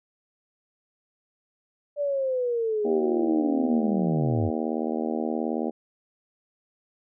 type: linear sweep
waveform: sine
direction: down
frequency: 587.3 to 87.31 Hz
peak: -23 dBFS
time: 1.96-4.51 s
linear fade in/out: 50 ms
type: harmonic tone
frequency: 78.8 Hz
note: D#2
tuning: 23 cents sharp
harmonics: 3 / 4 / 5 / 6 / 7 / 8 / 9 / 10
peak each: -29 / -31 / -33 / -35 / -36 / -37 / -38 / -39 dBFS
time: 2.84-5.71 s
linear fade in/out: 20 ms
effects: none